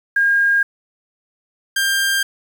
sine / sawtooth tone pair in turn, 1619 / 1593 Hz, G#6 / G6, -45 / +27 cents, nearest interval unison, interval 28 cents, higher first, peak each -12 dBFS, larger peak neither, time 0.16-0.63 / 1.76-2.23 s, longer neither, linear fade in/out 5 ms, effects 7-bit

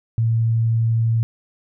sine tone, 114 Hz, A#2, 38 cents flat, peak -15 dBFS, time 0.18-1.23 s, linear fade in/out 0 ms, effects none

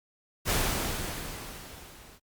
pink noise with level ramp, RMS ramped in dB -25 to -53 dBFS, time 0.45-2.2 s, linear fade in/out 50 ms, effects Opus 48 kbps

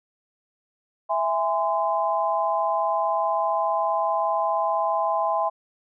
sine chord, E augmented, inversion none, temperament just, 659.3 / 824.1 / 1030.1 Hz, E5 / G#5 / B#5, 0 / -14 / -27 cents, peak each -25 dBFS, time 1.09-5.5 s, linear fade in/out 20 ms, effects none

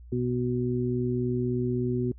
harmonic tone, 123.47 Hz, B2, in tune, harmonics 1 / 2 / 3, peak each -29 / -29 / -29 dBFS, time 0.12-2.12 s, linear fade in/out 5 ms, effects noise-tail reverb RT60 0.1 s tail -25 dB re dry + added 60 Hz sine -44 dBFS peak until 2.18 s

